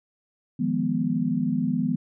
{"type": "chord", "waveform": "sine", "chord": "F half-diminished seventh", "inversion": "third", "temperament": "equal", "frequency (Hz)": [155.56, 174.61, 207.7, 246.9], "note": ["Eb3", "F3", "Ab3", "Cb4"], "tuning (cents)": [0, 0, 0, 0], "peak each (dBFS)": [-30, -28, -28, -25], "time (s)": [0.59, 1.96], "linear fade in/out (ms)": 10, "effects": []}